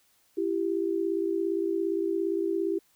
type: tone pair together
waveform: sine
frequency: 334.6 / 392 Hz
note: E4 / G4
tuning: +26 / 0 cents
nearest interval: minor third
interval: 274 cents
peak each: -28 dBFS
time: 0.37-2.79 s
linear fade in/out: 10 ms
effects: white hiss -66 dBFS RMS until 2.95 s